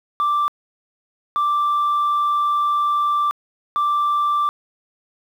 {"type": "tone bursts at uneven times", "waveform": "sine", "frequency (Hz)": 1174.7, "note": "D6", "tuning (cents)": 0, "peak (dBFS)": -14, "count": 3, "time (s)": [[0.2, 0.48], [1.36, 3.31], [3.76, 4.49]], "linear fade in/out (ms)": 0, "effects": ["tanh soft clip ceiling -14 dBFS", "8-bit"]}